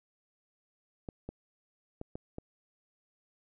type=clicks; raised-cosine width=2 ms; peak=-26 dBFS; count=5; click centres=1.088 / 1.29 / 2.014 / 2.155 / 2.384 s; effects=none